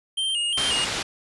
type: tone with vibrato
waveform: square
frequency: 2994 Hz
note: F#7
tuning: 20 cents sharp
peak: -23 dBFS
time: 0.17-0.85 s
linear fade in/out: 10 ms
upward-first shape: square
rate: 2.8 Hz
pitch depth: 84 cents each way
type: low-pass noise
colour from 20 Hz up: white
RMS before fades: -28 dBFS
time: 0.57-1.03 s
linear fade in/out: 10 ms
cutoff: 4700 Hz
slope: 12 dB/octave
effects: resampled to 24000 Hz